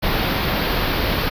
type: band-stop noise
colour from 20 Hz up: pink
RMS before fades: -20 dBFS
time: 0.02-1.3 s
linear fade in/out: 20 ms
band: 4800 to 13000 Hz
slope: 48 dB/octave
effects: resampled to 32000 Hz